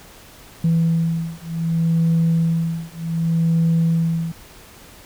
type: beating tone pair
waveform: sine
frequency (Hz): 164.81 / 165.47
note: E3 / E3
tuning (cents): 0 / +7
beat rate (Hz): 0.66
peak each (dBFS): -18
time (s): 0.64-4.32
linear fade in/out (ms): 5
effects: tanh soft clip ceiling -11 dBFS + pink hiss -44 dBFS RMS until 5.05 s